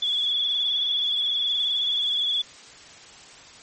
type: tone with vibrato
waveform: sine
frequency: 3400 Hz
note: G#7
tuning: 40 cents sharp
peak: -21 dBFS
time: 0.02-2.42 s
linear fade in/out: 5 ms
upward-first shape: triangle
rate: 19 Hz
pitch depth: 56 cents each way
effects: white hiss -46 dBFS RMS until 3.62 s + MP3 32 kbps